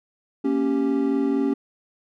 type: chord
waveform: triangle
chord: G diminished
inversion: first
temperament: equal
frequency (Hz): 233.1 / 277.2 / 392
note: Bb3 / Db4 / G4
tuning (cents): 0 / 0 / 0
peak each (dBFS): -25 / -19 / -24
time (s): 0.44-1.54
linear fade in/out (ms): 10
effects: none